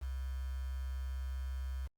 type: tone with quantisation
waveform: sine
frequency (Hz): 65.41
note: C2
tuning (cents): 0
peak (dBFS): -36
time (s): 0.01-1.88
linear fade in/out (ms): 20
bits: 9
effects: Opus 48 kbps